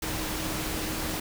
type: tone in noise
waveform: sine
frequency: 313.8 Hz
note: D#4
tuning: 15 cents sharp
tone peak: -37 dBFS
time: 0.02-1.2 s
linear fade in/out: 5 ms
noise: pink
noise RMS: -32 dBFS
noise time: 0.02-1.2 s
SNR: -8 dB
effects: none